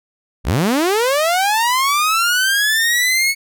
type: linear sweep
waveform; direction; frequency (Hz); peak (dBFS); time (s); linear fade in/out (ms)
sawtooth; up; 38.89 to 2217; -10; 0.44-3.35; 50
effects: none